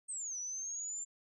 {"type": "exponential two-way sweep", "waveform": "sine", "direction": "down then up", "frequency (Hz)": [8560, 5850, 7310], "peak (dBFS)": -38, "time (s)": [0.08, 1.05], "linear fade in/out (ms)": 20, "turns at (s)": 0.38, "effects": []}